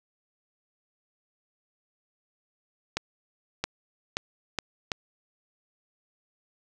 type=accelerating click train; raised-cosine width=0.2 ms; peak=-10 dBFS; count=5; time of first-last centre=2.97-4.918 s; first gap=670 ms; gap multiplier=0.79; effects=none